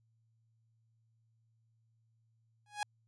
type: tone with exponential growth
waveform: sawtooth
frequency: 830.6 Hz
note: G#5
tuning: in tune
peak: -27 dBFS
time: 2.66-2.83 s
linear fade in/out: 2 ms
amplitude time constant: 35 ms
effects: added 113 Hz sine -70 dBFS peak until 3.07 s + resampled to 24000 Hz